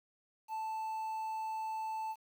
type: tone with quantisation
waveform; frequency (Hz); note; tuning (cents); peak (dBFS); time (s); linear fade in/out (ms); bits
triangle; 880; A5; 0; -34; 0.48-2.16; 50; 10
effects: none